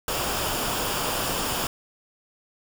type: noise with comb filter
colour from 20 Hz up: pink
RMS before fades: -27 dBFS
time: 0.08-1.67 s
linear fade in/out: 2 ms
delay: 0.49 ms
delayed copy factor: -0.5
effects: none